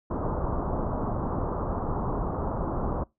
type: low-pass noise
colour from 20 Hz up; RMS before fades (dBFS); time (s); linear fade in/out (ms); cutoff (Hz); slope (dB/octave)
pink; -29; 0.1-3.04; 10; 1200; 48
effects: noise-tail reverb RT60 0.2 s tail -23 dB re dry